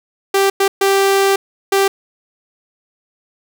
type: tone bursts at uneven times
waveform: sawtooth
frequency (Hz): 392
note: G4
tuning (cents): 0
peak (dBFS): -7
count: 4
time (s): 0.34-0.5 / 0.6-0.68 / 0.81-1.36 / 1.72-1.88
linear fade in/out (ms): 5
effects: none